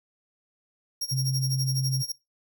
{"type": "tone with tremolo", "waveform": "sawtooth", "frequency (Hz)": 5588, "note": "F8", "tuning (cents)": 0, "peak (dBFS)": -24, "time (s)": [1.01, 2.12], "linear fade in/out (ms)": 5, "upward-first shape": "sine", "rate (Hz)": 12, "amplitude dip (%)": 85}
{"type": "tone", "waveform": "sine", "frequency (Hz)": 132, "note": "C3", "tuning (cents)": 16, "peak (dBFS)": -24, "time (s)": [1.11, 2.03], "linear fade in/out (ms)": 20}
{"effects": ["noise-tail reverb RT60 0.2 s tail -20 dB re dry"]}